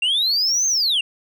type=linear two-way sweep; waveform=sine; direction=up then down; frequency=2700 to 6400 to 2700 Hz; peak=-14 dBFS; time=0.02-1.01 s; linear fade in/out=5 ms; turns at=0.67 s; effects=tanh soft clip ceiling -15 dBFS